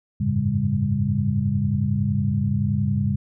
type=tone cluster; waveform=sine; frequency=86.8 / 97.7 / 108.8 / 139 / 200.9 Hz; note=F2 / G2 / A2 / C#3 / G3; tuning=-10 / -5 / -19 / +5 / +43 cents; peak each=-31 / -27 / -25 / -24 / -24 dBFS; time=0.2-3.16 s; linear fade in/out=10 ms; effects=none